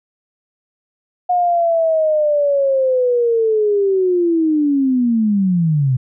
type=linear sweep; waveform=sine; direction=down; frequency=723 to 123.47 Hz; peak=-12 dBFS; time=1.29-5.97 s; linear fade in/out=10 ms; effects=none